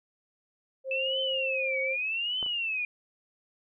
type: tone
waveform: sine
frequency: 530 Hz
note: C5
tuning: 22 cents sharp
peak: -31 dBFS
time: 0.84-1.97 s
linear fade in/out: 50 ms
type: tone with vibrato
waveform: sine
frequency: 2620 Hz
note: E7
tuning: 11 cents flat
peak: -28 dBFS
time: 0.91-2.85 s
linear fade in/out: 2 ms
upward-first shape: triangle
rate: 0.84 Hz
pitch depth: 280 cents each way
type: clicks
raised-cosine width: 1 ms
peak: -26 / -33 dBFS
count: 2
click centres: 2.428 / 2.463 s
effects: none